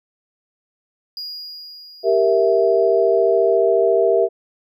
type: tone with exponential decay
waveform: triangle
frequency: 4869 Hz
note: D#8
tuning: 38 cents flat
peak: -25 dBFS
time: 1.17-3.57 s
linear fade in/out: 1 ms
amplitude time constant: 520 ms
type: chord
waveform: sine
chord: E diminished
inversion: first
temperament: equal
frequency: 392 / 466.2 / 659.3 Hz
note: G4 / Bb4 / E5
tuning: 0 / 0 / 0 cents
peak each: -17 dBFS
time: 2.03-4.29 s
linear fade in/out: 50 ms
effects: none